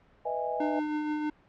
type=chord; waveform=sine; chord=E major seventh; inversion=second; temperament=just; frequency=494.4 / 618.1 / 659.3 / 824.1 Hz; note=B4 / D#5 / E5 / G#5; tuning=+2 / -12 / 0 / -14 cents; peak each=-35 / -35 / -36 / -33 dBFS; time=0.25-0.8 s; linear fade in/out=10 ms
type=tone with tremolo; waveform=square; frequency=302.1 Hz; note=D4; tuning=49 cents sharp; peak=-28 dBFS; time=0.6-1.3 s; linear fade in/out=5 ms; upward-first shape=triangle; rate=6.3 Hz; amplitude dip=35%
effects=pink hiss -61 dBFS RMS until 1.48 s + low-pass 2000 Hz 12 dB/octave